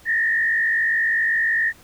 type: tone with frequency modulation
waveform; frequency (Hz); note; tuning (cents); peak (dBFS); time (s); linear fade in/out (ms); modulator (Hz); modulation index
sine; 1830; A#6; -32; -17; 0.05-1.73; 50; 52.6; 1.3
effects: pink hiss -50 dBFS RMS until 1.83 s